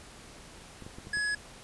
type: clicks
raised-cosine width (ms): 3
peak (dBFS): -31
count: 5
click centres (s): 0.823 / 0.865 / 0.985 / 1.071 / 1.171
type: tone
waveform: square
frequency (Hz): 1684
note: G#6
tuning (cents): +24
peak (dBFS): -29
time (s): 1.13-1.35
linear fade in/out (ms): 5
effects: pink hiss -50 dBFS RMS until 1.63 s + resampled to 24000 Hz